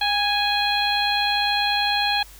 harmonic tone with a mistuned harmonic, 830.6 Hz, G#5, in tune, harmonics 1 / 2 / 3 / 4 / 5, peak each -23 / -27 / -27 / -26 / -25 dBFS, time 0.01-2.23 s, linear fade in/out 5 ms, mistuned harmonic 1, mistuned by -34 cents, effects added 50 Hz sine -45 dBFS peak until 2.39 s + white hiss -47 dBFS RMS until 2.39 s

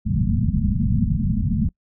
white low-pass noise, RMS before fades -20 dBFS, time 0.05-1.69 s, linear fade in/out 10 ms, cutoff 230 Hz, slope 96 dB/octave, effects noise-tail reverb RT60 0.1 s tail -24 dB re dry

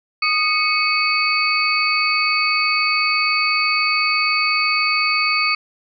sine tone cluster, 1235 / 2213 / 2547 / 4524 Hz, D#6 / C#7 / D#7 / C#8, -13 / -3 / +40 / +34 cents, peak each -21 dBFS, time 0.22-5.55 s, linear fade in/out 5 ms, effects none

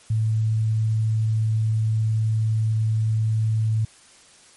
sine tone, 110.1 Hz, A2, 2 cents sharp, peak -18 dBFS, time 0.1-3.85 s, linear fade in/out 5 ms, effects white hiss -51 dBFS RMS until 4.56 s + MP3 48 kbps

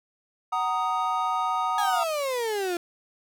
triangle chord, D# minor, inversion first, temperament equal with one note detuned, 747.7 / 932.3 / 1244.5 Hz, F#5 / A#5 / D#6, +18 / 0 / 0 cents, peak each -27 / -27 / -25 dBFS, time 0.52-2.04 s, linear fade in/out 10 ms
35% pulse exponential sweep, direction down, 845 to 340 Hz, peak -24 dBFS, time 1.78-2.77 s, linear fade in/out 2 ms
effects none

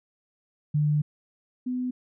sine tone pair in turn, 149.3 / 251.1 Hz, D3 / B3, +29 / +29 cents, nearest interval major sixth, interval 900 cents, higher second, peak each -20 / -26 dBFS, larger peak first, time 0.74-1.02 / 1.66-1.91 s, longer first, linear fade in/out 10 ms, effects none

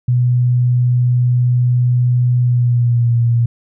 sine tone with pitch glide, 123.4 to 117.96 Hz, B2 to A#2, -1 to +21 cents, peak -10 dBFS, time 0.08-3.46 s, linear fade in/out 5 ms, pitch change -78 cents, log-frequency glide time 2.41-3.15 s, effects none

